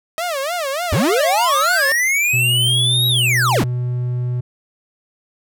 sawtooth tone with vibrato, 620 Hz, D#5, 6 cents flat, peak -16 dBFS, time 0.18-1.92 s, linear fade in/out 0 ms, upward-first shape sine, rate 3.4 Hz, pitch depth 250 cents each way
square linear two-way sweep, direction up then down, 63.2 to 3859 to 63.2 Hz, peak -15 dBFS, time 0.92-3.64 s, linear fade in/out 5 ms, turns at 3.08 s
triangle tone, 123.47 Hz, B2, in tune, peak -16 dBFS, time 2.33-4.41 s, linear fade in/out 10 ms
effects none

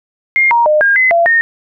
sine tone with pitch steps, 2123 / 940 / 608 / 1616 / 2037 / 680 / 1839 Hz, C7 / A#5 / D#5 / G#6 / C7 / F5 / A#6, +25 / +14 / -40 / -48 / -47 / -46 / -24 cents, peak -7 dBFS, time 0.36-1.41 s, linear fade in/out 0 ms, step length 150 ms, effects none

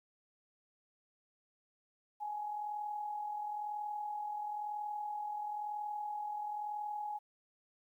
sine tone with amplitude modulation, 837 Hz, G#5, 13 cents sharp, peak -35 dBFS, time 2.2-7.19 s, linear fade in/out 20 ms, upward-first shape sine, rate 41 Hz, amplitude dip 45%, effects 12-bit

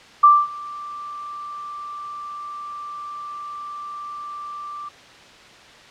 sine tone with ADSR envelope, 1176 Hz, D6, 2 cents sharp, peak -6 dBFS, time 0.23-4.89 s, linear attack 10 ms, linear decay 230 ms, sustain -24 dB, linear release 8 ms, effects white hiss -45 dBFS RMS until 5.9 s + low-pass 4000 Hz 12 dB/octave

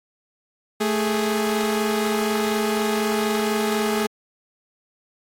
sawtooth tone pair together, 219.3 / 414.5 Hz, A3 / G#4, -6 / -3 cents, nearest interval major seventh, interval 1103 cents, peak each -19 dBFS, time 0.8-4.07 s, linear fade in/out 10 ms, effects AAC 64 kbps

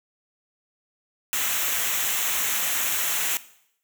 white noise with comb filter, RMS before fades -25 dBFS, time 1.33-3.37 s, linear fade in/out 0 ms, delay 0.21 ms, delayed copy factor -0.65, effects noise-tail reverb RT60 0.7 s tail -17 dB re dry

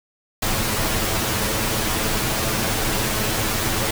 pink noise with comb filter, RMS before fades -22 dBFS, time 0.42-3.91 s, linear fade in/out 5 ms, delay 9.2 ms, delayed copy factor +0.6, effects none

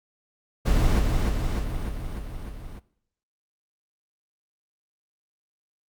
brown noise with echo, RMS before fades -20 dBFS, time 0.65-1 s, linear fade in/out 20 ms, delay 300 ms, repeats 6, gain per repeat -3 dB, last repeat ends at 2.8 s, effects noise-tail reverb RT60 0.7 s tail -20 dB re dry + Opus 48 kbps

